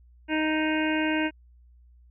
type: harmonic tone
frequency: 311.1 Hz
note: D#4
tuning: in tune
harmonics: 1 / 2 / 3 / 5 / 6 / 7 / 8 / 9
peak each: -25 / -33 / -34 / -32 / -37 / -36 / -35 / -36 dBFS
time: 0.28-1.31 s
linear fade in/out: 50 ms
effects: added 60 Hz sine -52 dBFS peak until 2.1 s